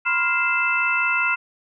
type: tone cluster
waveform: sine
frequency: 985 / 1050 / 1402 / 2081 / 2645 Hz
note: B5 / C6 / F6 / C7 / E7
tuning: -5 / +6 / +6 / -10 / +5 cents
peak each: -30 / -29 / -22 / -26 / -22 dBFS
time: 0.05-1.36 s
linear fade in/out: 20 ms
effects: none